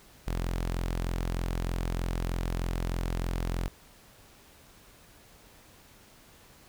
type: tone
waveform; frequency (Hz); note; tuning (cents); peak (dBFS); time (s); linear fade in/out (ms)
sawtooth; 43.23; F1; -17; -25; 0.27-3.68; 0
effects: pink hiss -56 dBFS RMS until 6.68 s